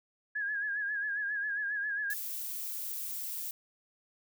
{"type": "tone with vibrato", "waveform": "sine", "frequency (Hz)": 1661.2, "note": "G#6", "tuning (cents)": 0, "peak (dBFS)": -31, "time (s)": [0.35, 2.14], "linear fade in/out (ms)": 10, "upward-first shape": "sine", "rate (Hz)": 7.4, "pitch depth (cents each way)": 64}
{"type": "noise", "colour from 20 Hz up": "violet", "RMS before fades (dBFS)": -38, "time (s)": [2.1, 3.51], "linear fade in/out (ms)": 2}
{"effects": []}